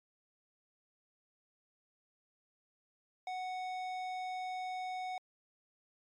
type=tone with tanh clipping; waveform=sine; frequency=740 Hz; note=F#5; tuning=in tune; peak=-39 dBFS; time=3.27-5.18 s; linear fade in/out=2 ms; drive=14 dB; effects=MP3 64 kbps